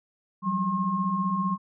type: tone cluster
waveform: sine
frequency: 177 / 192.3 / 1073 Hz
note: F3 / G3 / C6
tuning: +23 / -33 / +43 cents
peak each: -32 / -27 / -27 dBFS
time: 0.42-1.58 s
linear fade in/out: 50 ms
effects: none